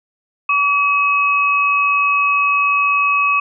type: tone pair together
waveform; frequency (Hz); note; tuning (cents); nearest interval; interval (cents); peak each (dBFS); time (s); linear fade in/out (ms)
sine; 1142 / 2559; D6 / D#7; -49 / +48; octave + major second; 1397; -15; 0.49-3.4; 5
effects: none